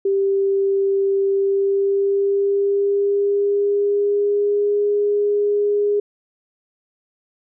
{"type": "tone with pitch glide", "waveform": "sine", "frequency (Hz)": [392.7, 411.3], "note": ["G4", "G#4"], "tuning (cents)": [3, -17], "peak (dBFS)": -15, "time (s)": [0.05, 6], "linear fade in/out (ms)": 5, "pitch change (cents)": 80, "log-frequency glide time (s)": [1.29, 4.82], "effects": []}